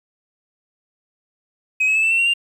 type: tone with pitch steps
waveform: sine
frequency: 2531 / 2572 / 2614 / 2657 / 2700 / 2744 / 2789 Hz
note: D#7 / E7 / E7 / E7 / E7 / F7 / F7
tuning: +29 / -43 / -15 / +13 / +41 / -31 / -3 cents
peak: -12 dBFS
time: 1.8-2.339 s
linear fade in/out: 10 ms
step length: 77 ms
effects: tanh soft clip ceiling -13 dBFS + 8-bit